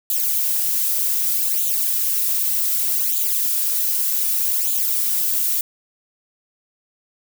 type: noise with flanger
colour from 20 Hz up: violet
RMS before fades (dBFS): -20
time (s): 0.1-5.61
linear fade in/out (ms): 2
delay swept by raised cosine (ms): 0.27 to 4.67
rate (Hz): 0.65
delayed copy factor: +0.7
effects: none